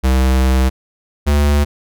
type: tone pair in turn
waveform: square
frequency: 65 / 72.68 Hz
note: C2 / D2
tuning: -11 / -17 cents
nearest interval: major second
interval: 194 cents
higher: second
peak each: -11 dBFS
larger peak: neither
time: 0.03-0.7 / 1.26-1.65 s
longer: first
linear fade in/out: 20 ms
effects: none